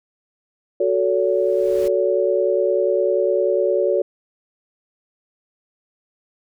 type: chord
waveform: sine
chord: F# minor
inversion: none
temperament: equal with one note detuned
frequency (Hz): 370 / 440 / 567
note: F#4 / A4 / C#5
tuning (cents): 0 / 0 / +39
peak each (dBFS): -20 / -21 / -19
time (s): 0.8-4.02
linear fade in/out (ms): 5
type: noise with exponential growth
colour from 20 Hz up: pink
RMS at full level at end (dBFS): -36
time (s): 1-1.88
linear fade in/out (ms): 1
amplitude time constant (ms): 190
effects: none